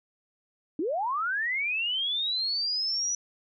sine linear sweep, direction up, 279.2 to 5920 Hz, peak -26 dBFS, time 0.79-3.15 s, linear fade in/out 2 ms, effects none

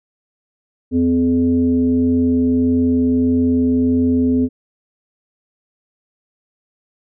sine tone with frequency modulation, 255.7 Hz, C4, 40 cents flat, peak -12 dBFS, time 0.91-4.49 s, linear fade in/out 50 ms, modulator 171 Hz, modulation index 0.58, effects none

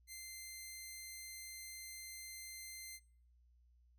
10% pulse tone, 2081 Hz, C7, 10 cents flat, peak -39 dBFS, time 0.07-3 s, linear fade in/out 50 ms, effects noise-tail reverb RT60 0.6 s tail -25 dB re dry + added 60 Hz sine -66 dBFS peak until 3.98 s

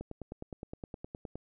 click train, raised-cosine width 2 ms, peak -27 dBFS, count 14, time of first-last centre 0.01-1.356 s, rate 9.66 Hz, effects none

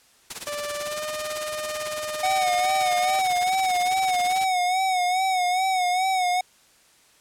white noise with tremolo, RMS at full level -31 dBFS, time 0.3-4.45 s, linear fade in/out 5 ms, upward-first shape sine, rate 18 Hz, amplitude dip 85%
sawtooth tone with pitch glide, 587.3 to 609.8 Hz, D5 to D#5, 0 to -35 cents, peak -25 dBFS, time 0.47-3.19 s, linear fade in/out 0 ms, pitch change +65 cents, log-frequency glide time 0.79-1.04 s
square tone with vibrato, 740 Hz, F#5, in tune, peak -21 dBFS, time 2.23-6.41 s, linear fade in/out 5 ms, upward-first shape sine, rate 2.4 Hz, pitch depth 60 cents each way
effects white hiss -57 dBFS RMS until 7.2 s + low-pass 10000 Hz 12 dB/octave

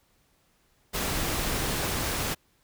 pink noise, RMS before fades -29 dBFS, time 0.93-2.35 s, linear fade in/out 20 ms, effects pink hiss -67 dBFS RMS until 2.63 s

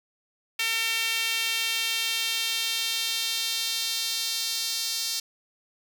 sawtooth tone with high-pass filter sweep, 453.4 Hz, A#4, 48 cents flat, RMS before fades -28 dBFS, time 0.59-5.2 s, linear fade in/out 5 ms, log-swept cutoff 2500 to 4600 Hz, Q 2.1, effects none

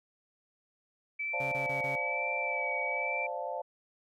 sine tone with vibrato, 2304 Hz, D7, 34 cents flat, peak -32 dBFS, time 1.19-3.27 s, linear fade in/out 10 ms, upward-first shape sine, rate 1.1 Hz, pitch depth 31 cents each way
sine chord, D minor seventh, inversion third, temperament equal, 523.3 / 587.3 / 698.5 / 880 Hz, C5 / D5 / F5 / A5, 0 / 0 / 0 / 0 cents, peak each -39 dBFS, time 1.33-3.62 s, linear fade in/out 10 ms
sawtooth tone bursts, 137.1 Hz, C#3, 19 cents flat, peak -36 dBFS, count 4, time 1.4-1.958 s, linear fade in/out 5 ms, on 120 ms, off 26 ms
effects none

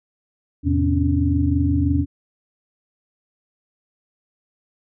sine tone cluster, 82.2 / 107.9 / 128.2 / 260.6 / 284 Hz, E2 / A2 / C3 / C4 / C#4, -4 / -33 / -35 / -7 / +42 cents, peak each -19 / -27 / -26 / -27 / -20 dBFS, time 0.63-2.06 s, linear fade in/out 50 ms, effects none

